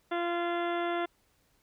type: harmonic tone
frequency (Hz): 345.1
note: F4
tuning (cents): -21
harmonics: 1 / 2 / 3 / 4 / 5 / 6 / 7 / 8 / 9 / 10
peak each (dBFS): -32 / -33 / -40 / -38 / -43 / -43 / -55 / -49 / -54 / -47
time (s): 0.11-1.06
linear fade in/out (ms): 10
effects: pink hiss -70 dBFS RMS until 1.62 s